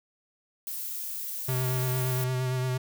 violet noise, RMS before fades -35 dBFS, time 0.67-2.24 s, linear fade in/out 0 ms
square tone with vibrato, 128.1 Hz, C3, 36 cents flat, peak -27 dBFS, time 1.48-2.78 s, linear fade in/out 10 ms, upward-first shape sine, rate 8.7 Hz, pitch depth 23 cents each way
effects none

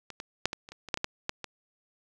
clicks, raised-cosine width 0.2 ms, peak -24 / -20 / -7 / -16 / -28 / -28 / -25 / -9 / -17 / -11 / -12 / -19 dBFS, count 12, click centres 0.103 / 0.201 / 0.456 / 0.531 / 0.689 / 0.72 / 0.887 / 0.942 / 0.974 / 1.044 / 1.294 / 1.443 s, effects none

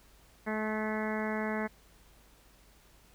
harmonic tone with a mistuned harmonic, 215.8 Hz, A3, 33 cents flat, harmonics 1 / 2 / 3 / 4 / 5 / 6 / 7 / 8 / 9 / 10, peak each -34 / -38 / -39 / -41 / -44 / -47 / -44 / -42 / -43 / -46 dBFS, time 0.46-1.68 s, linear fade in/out 20 ms, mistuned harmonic 9, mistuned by +28 cents, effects added 50 Hz sine -62 dBFS peak until 3.14 s + pink hiss -62 dBFS RMS until 3.14 s

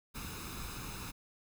pink noise with comb filter, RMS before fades -43 dBFS, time 0.14-1.12 s, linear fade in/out 20 ms, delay 0.78 ms, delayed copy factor +0.65, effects none

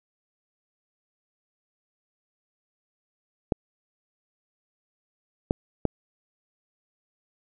clicks, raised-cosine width 2 ms, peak -8 dBFS, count 3, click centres 3.522 / 5.509 / 5.853 s, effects none

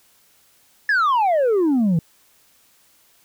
sine exponential sweep, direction down, 1760 to 155.56 Hz, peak -12 dBFS, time 0.89-1.99 s, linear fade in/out 2 ms, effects tanh soft clip ceiling -14 dBFS + white hiss -57 dBFS RMS until 3.24 s

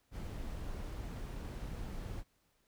brown noise, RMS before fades -42 dBFS, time 0.11-2.24 s, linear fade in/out 50 ms, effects pink hiss -75 dBFS RMS until 2.67 s

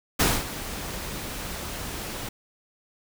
pink noise with ADSR envelope, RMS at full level -19 dBFS, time 0.19-2.29 s, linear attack 14 ms, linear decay 230 ms, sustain -15 dB, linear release 6 ms, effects none

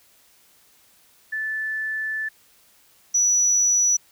sine tone pair in turn, 1750 / 5899 Hz, A6 / F#8, -10 / -6 cents, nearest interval octave + major sixth, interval 2104 cents, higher second, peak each -24 / -15 dBFS, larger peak second, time 1.32-2.29 / 3.14-3.97 s, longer first, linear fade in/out 10 ms, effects tanh soft clip ceiling -11 dBFS + white hiss -57 dBFS RMS until 4.11 s

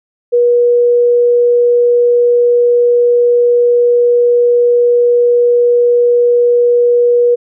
sine tone, 481.9 Hz, B4, 43 cents flat, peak -6 dBFS, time 0.32-7.36 s, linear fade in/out 20 ms, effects none

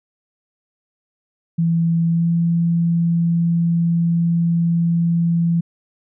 sine tone with pitch glide, 166.7 to 168.83 Hz, E3 to E3, +20 to +42 cents, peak -14 dBFS, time 1.58-5.61 s, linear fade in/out 10 ms, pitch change +22 cents, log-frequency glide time 2.08-2.3 s, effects none

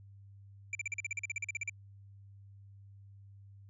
square tone bursts, 2349 Hz, D7, in tune, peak -34 dBFS, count 16, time 0.73-1.696 s, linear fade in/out 2 ms, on 21 ms, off 42 ms, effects added 99 Hz sine -52 dBFS peak until 3.69 s + resampled to 22050 Hz

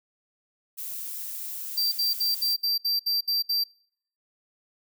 violet noise, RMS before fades -35 dBFS, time 0.77-2.55 s, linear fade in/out 20 ms
square tone bursts, 4699 Hz, D8, in tune, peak -23 dBFS, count 9, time 1.77-3.64 s, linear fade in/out 10 ms, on 150 ms, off 65 ms
effects noise-tail reverb RT60 0.6 s tail -26 dB re dry

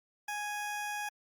20% pulse tone, 830.6 Hz, G#5, in tune, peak -30 dBFS, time 0.28-1.09 s, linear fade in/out 5 ms, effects Opus 48 kbps

